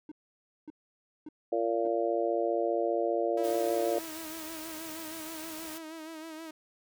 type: tone bursts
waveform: triangle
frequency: 305.2 Hz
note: D#4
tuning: 33 cents flat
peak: -38 dBFS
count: 4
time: 0.09-1.874 s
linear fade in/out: 2 ms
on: 26 ms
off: 560 ms
type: harmonic tone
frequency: 115 Hz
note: A#2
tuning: 23 cents flat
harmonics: 3 / 4 / 5 / 6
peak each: -32 / -32 / -31 / -33 dBFS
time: 1.52-3.99 s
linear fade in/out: 5 ms
type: tone with vibrato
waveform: sawtooth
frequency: 319.5 Hz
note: D#4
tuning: 46 cents sharp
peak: -37 dBFS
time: 3.37-6.51 s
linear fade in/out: 5 ms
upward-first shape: sine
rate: 6.3 Hz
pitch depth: 52 cents each way
type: noise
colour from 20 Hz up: white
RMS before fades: -44 dBFS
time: 3.43-5.79 s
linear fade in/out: 20 ms
effects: none